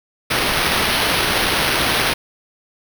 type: noise with sample-and-hold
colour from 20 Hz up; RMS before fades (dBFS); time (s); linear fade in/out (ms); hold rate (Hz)
white; -18; 0.3-2.14; 10; 7350
effects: none

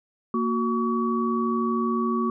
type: tone cluster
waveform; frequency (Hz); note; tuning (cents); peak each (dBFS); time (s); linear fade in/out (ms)
sine; 232.6 / 366.3 / 1133; A#3 / F#4 / C#6; -4 / -17 / +37; -24 / -28 / -27; 0.34-2.3; 2
effects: none

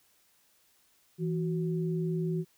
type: tone pair together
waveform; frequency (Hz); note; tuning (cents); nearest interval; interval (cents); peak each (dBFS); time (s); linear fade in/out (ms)
sine; 164.81 / 370; E3 / F#4; 0 / 0; octave + major second; 1400; -29 / -34; 1.18-2.45; 50
effects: white hiss -67 dBFS RMS until 2.57 s

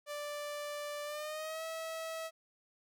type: tone with pitch glide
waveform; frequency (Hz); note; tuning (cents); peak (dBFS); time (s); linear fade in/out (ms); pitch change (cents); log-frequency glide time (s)
sawtooth; 587.3 to 647.9; D5 to E5; 0 to -30; -35; 0.06-2.31; 50; +170; 1.04-1.64
effects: none

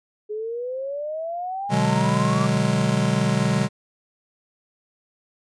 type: exponential sweep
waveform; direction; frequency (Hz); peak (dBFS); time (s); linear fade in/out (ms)
sine; up; 416.8 to 1174.7; -26; 0.29-2.47; 20
type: chord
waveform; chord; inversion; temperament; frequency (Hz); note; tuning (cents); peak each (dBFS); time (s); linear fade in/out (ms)
square; G# half-diminished seventh; first; just; 124.59 / 149.51 / 186.89 / 207.7; B2 / D3 / F#3 / G#3; +16 / +31 / +18 / 0; -25; 1.69-3.69; 50
type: clicks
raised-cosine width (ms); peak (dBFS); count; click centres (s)
2; -27; 4; 2.343 / 2.568 / 2.816 / 3.52
effects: resampled to 22050 Hz

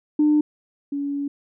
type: tone pair in turn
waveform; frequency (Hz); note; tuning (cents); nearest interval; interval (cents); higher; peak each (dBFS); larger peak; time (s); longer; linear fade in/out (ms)
sine; 300.2 / 283.4; D4 / C#4; +38 / +38; minor second; 100; first; -13 / -23; first; 0.19-0.41 / 0.92-1.28; second; 5
effects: tanh soft clip ceiling -10 dBFS

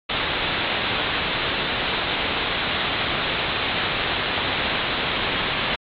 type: low-pass noise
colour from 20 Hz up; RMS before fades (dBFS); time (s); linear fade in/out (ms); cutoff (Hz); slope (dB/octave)
white; -24; 0.09-5.76; 10; 3900; 96
effects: AAC 48 kbps

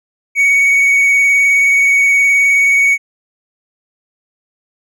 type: tone with vibrato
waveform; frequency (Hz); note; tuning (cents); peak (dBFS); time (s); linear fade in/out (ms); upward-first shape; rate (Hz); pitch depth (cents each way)
triangle; 2238; C#7; +16; -6; 0.35-2.98; 50; sine; 19; 19
effects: none

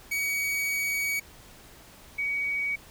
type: tone pair in turn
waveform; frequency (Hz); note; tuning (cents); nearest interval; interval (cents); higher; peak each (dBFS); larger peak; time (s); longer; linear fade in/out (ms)
45% pulse / sine; 2257 / 2257; C#7 / C#7; +31 / +31; unison; 0; neither; -26; neither; 0.11-1.2 / 2.18-2.76; first; 10
effects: pink hiss -51 dBFS RMS until 2.9 s

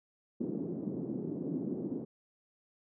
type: band-pass noise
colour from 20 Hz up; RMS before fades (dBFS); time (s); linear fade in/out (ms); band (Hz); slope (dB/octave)
white; -37; 0.4-2.05; 10; 170 to 330; 24
effects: none

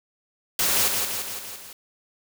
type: noise with echo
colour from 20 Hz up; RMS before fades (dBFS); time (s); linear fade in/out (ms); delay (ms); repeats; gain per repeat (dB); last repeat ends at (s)
white; -22; 0.59-0.88; 2; 170; 5; -4; 1.73
effects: none

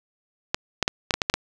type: clicks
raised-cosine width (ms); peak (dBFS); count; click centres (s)
0.2; -3; 8; 0.545 / 0.827 / 0.879 / 1.108 / 1.14 / 1.218 / 1.299 / 1.34
effects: none

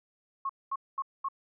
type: tone bursts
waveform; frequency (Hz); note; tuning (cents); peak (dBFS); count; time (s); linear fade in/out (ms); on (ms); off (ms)
sine; 1090; C#6; -29; -29; 4; 0.45-1.286; 5; 44; 220
effects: none

